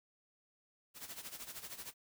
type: noise with tremolo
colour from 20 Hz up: white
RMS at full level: -45 dBFS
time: 0.94-1.94 s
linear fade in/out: 50 ms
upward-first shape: sine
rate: 13 Hz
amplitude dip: 75%
effects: none